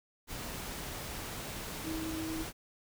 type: tone in noise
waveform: sine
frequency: 320 Hz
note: D#4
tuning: 49 cents sharp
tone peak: -36 dBFS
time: 1.83-2.46 s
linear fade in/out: 50 ms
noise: pink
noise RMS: -41 dBFS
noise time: 0.27-2.53 s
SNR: +2 dB
effects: none